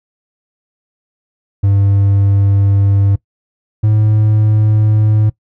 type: tone pair in turn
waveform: triangle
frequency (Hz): 99.5 / 107.23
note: G2 / A2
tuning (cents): +26 / -44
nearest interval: minor second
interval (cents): 130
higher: second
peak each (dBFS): -6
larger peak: neither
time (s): 1.63-3.16 / 3.83-5.3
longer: first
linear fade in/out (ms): 10
effects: noise-tail reverb RT60 0.1 s tail -20 dB re dry